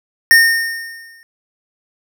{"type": "tone with exponential decay", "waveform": "square", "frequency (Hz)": 1831, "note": "A#6", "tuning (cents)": -32, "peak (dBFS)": -4, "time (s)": [0.31, 1.23], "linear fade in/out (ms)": 0, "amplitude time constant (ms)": 200, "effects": []}